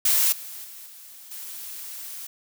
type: noise with level steps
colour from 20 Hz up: blue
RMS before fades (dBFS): -20 / -38 / -42 / -45 / -37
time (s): 0.05-2.27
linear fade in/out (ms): 5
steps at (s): 0.32 / 0.64 / 0.86 / 1.31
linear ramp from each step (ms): 5
effects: none